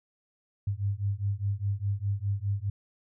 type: beating tone pair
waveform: sine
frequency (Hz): 98 / 102.9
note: G2 / G#2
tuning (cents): 0 / -16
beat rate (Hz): 4.9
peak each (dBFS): -30 / -30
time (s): 0.67-2.7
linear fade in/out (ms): 5
effects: none